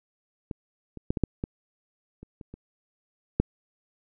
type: clicks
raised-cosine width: 3 ms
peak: -20 / -26 / -12 / -15 / -9 / -16 / -30 / -29 / -28 / -7 dBFS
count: 10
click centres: 0.512 / 0.973 / 1.105 / 1.172 / 1.237 / 1.439 / 2.23 / 2.412 / 2.54 / 3.4 s
effects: none